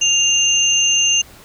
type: tone pair together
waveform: sine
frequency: 2800 / 6286 Hz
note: F7 / G8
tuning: +4 / +4 cents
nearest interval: octave + major second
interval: 1400 cents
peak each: -14 / -16 dBFS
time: 0.01-1.22 s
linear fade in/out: 10 ms
effects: pink hiss -43 dBFS RMS until 1.44 s